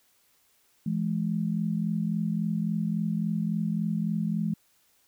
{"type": "tone pair together", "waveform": "sine", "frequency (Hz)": [167.9, 211.5], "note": ["E3", "G#3"], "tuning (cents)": [32, 32], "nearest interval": "major third", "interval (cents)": 400, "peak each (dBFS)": -28, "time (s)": [0.86, 4.54], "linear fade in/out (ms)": 5, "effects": ["white hiss -66 dBFS RMS until 5.07 s"]}